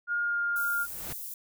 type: tone with pitch glide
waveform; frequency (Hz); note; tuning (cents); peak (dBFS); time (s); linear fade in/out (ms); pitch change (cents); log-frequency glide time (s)
sine; 1420 to 1408.6; F6 to F6; +28 to +14; -26; 0.07-0.87; 50; -14; 0.21-0.41
type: high-pass noise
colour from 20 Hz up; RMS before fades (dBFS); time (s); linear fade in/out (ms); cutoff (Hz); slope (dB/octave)
white; -39; 0.56-1.34; 2; 11000; 12
type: noise with exponential growth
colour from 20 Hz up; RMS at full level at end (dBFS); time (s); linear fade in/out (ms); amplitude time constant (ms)
pink; -38; 0.57-1.13; 5; 120
effects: none